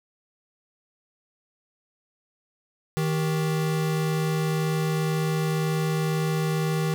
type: tone pair together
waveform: square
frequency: 157.42 / 390.3 Hz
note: D#3 / G4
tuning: +21 / -8 cents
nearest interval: octave + major third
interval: 1571 cents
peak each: -24 / -32 dBFS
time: 2.97-6.94 s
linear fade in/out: 0 ms
effects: none